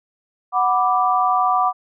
sine chord, B minor, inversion second, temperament equal, 740 / 987.8 / 1174.7 Hz, F#5 / B5 / D6, 0 / 0 / 0 cents, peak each -18 / -22 / -18 dBFS, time 0.52-1.73 s, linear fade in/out 50 ms, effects none

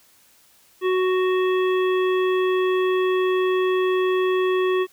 harmonic tone with a mistuned harmonic, 370.5 Hz, F#4, 2 cents sharp, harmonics 1 / 3 / 5 / 7 / 9, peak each -18 / -28 / -32 / -35 / -37 dBFS, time 0.81-4.87 s, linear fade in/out 50 ms, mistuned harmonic 7, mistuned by +23 cents, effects white hiss -56 dBFS RMS until 4.92 s

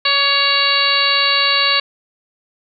harmonic tone with a mistuned harmonic, 559 Hz, C#5, 14 cents sharp, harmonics 1 / 2 / 3 / 4 / 5 / 6 / 7 / 8, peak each -27 / -20 / -22 / -21 / -19 / -27 / -18 / -19 dBFS, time 0.05-1.8 s, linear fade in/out 5 ms, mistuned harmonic 2, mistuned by +21 cents, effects none

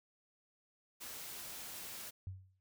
white noise, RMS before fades -47 dBFS, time 1-2.11 s, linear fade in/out 20 ms
sine tone with exponential decay, 94.2 Hz, F#2, 32 cents sharp, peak -38 dBFS, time 2.27-2.6 s, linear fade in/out 0 ms, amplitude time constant 71 ms
effects none

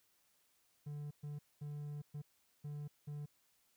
triangle tone bursts at uneven times, 146.83 Hz, D3, in tune, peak -40 dBFS, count 6, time 0.86-1.11 / 1.23-1.39 / 1.61-2.02 / 2.14-2.22 / 2.64-2.88 / 3.07-3.26 s, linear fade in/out 10 ms, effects white hiss -75 dBFS RMS until 3.76 s

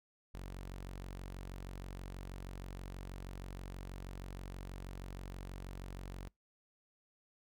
sawtooth tone, 46.27 Hz, F#1, 1 cent sharp, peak -40 dBFS, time 0.34-6.28 s, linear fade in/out 0 ms, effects noise-tail reverb RT60 0.2 s tail -26 dB re dry

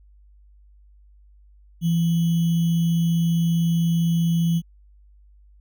sine tone with sample-and-hold, 167.4 Hz, E3, 27 cents sharp, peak -17 dBFS, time 1.81-4.62 s, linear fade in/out 50 ms, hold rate 3150 Hz, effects added 50 Hz sine -49 dBFS peak until 5.6 s

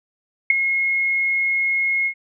sine tone with ADSR envelope, 2161 Hz, C#7, 45 cents flat, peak -7 dBFS, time 0.5-2.14 s, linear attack 4 ms, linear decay 10 ms, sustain -10 dB, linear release 79 ms, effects none

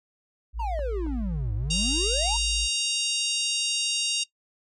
sine tone, 55.8 Hz, A1, 25 cents sharp, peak -28 dBFS, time 0.53-2.69 s, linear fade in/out 50 ms
triangle exponential two-way sweep, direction down then up, 968 to 99.8 to 968 Hz, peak -27 dBFS, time 0.59-2.37 s, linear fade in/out 10 ms, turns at 1.54 s
clicks, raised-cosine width 1 ms, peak -29 / -31 dBFS, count 2, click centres 0.792 / 1.065 s
harmonic tone, 932.3 Hz, A#5, in tune, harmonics 3 / 4 / 5 / 6 / 7 / 8 / 9 / 10, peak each -28 / -30 / -32 / -34 / -35 / -36 / -37 / -38 dBFS, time 1.7-4.24 s, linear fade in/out 10 ms
effects noise-tail reverb RT60 0.1 s tail -20 dB re dry

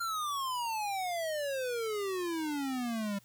square exponential sweep, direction down, 1396.9 to 196 Hz, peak -33 dBFS, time 0-3.19 s, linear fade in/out 10 ms, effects added 118 Hz sine -66 dBFS peak until 3.24 s + white hiss -64 dBFS RMS until 3.24 s

